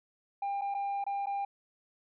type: tone with dropouts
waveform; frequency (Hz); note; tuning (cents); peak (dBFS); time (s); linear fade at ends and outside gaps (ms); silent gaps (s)
sine; 799; G5; +33; -28; 0.42-1.45; 5; 0.612-0.617 / 0.742-0.747 / 1.041-1.065 / 1.259-1.268
effects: tanh soft clip ceiling -30 dBFS